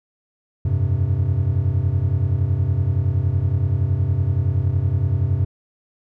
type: chord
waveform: triangle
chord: F suspended second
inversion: none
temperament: equal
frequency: 87.31 / 98 / 130.81 Hz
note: F2 / G2 / C3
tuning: 0 / 0 / 0 cents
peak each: -20 / -18 / -20 dBFS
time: 0.65-5.45 s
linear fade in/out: 5 ms
effects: none